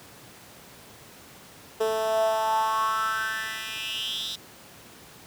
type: tone with high-pass filter sweep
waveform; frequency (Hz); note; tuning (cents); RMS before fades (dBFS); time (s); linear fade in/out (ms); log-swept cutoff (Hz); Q
10% pulse; 220; A3; 0; -27; 1.8-4.36; 10; 460 to 4000; 6.3
effects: pink hiss -48 dBFS RMS until 5.26 s + high-pass 100 Hz 12 dB/octave